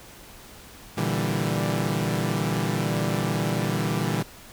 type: chord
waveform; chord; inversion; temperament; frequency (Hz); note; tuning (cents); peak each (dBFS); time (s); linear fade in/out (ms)
sawtooth; E half-diminished seventh; second; equal with one note detuned; 117.9 / 146.83 / 164.81 / 196; Bb2 / D3 / E3 / G3; +20 / 0 / 0 / 0; -25; 0.97-4.23; 10
effects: pink hiss -46 dBFS RMS until 4.52 s